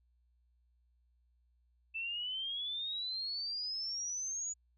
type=exponential sweep; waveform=sine; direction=up; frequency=2637 to 6900 Hz; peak=-36 dBFS; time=1.94-4.54 s; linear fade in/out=20 ms; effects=added 60 Hz sine -69 dBFS peak until 4.77 s